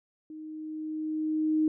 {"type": "tone with level ramp", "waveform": "sine", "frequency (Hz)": 311.1, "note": "D#4", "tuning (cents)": 0, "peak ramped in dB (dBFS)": [-40, -21], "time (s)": [0.3, 1.68], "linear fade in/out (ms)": 2, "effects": []}